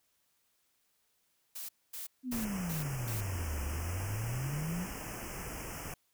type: noise bursts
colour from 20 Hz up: blue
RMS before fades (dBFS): -42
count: 5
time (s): 1.55-3.21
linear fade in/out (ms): 10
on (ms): 140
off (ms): 240
type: exponential two-way sweep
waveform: sine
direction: down then up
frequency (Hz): 263.3 to 69.3 to 189.5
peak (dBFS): -34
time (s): 2.23-4.88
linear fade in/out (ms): 50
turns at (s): 3.62
type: band-stop noise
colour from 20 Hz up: pink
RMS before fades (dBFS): -42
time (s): 2.32-5.94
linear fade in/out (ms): 2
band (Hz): 3000 to 5100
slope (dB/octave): 96
effects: white hiss -75 dBFS RMS until 6.13 s